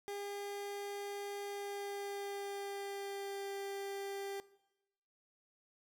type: tone with pitch glide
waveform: 30% pulse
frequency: 404.1 to 396.2 Hz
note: G#4 to G4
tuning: -47 to +18 cents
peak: -38 dBFS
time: 0.08-4.4 s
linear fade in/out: 0 ms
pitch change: -35 cents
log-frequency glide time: 1.44-3.51 s
effects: noise-tail reverb RT60 0.9 s tail -19 dB re dry